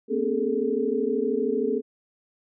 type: tone cluster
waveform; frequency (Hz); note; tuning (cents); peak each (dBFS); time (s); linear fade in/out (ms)
sine; 229.7 / 249.6 / 275.7 / 413.9 / 447; A#3 / B3 / C#4 / G#4 / A4; -25 / +19 / -9 / -6 / +27; -32 / -30 / -31 / -26 / -27; 0.08-1.82; 50
effects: none